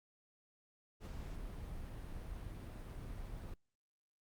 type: noise with ADSR envelope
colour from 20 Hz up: brown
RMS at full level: -43 dBFS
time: 1-3.54 s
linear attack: 52 ms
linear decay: 29 ms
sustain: -3 dB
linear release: 3 ms
effects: noise-tail reverb RT60 0.1 s tail -25 dB re dry + Opus 48 kbps